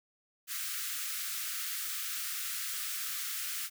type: high-pass noise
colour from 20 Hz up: white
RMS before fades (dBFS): -37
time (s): 0.47-3.7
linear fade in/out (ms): 50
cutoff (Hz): 1200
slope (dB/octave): 96
effects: none